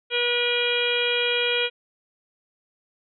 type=harmonic tone with a mistuned harmonic; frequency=483 Hz; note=B4; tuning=39 cents flat; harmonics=1 / 2 / 3 / 4 / 5 / 6 / 7 / 8; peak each=-26 / -38 / -30 / -35 / -26 / -30 / -26 / -38 dBFS; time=0.1-1.7 s; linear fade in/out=50 ms; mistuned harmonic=7; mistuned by=-49 cents; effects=none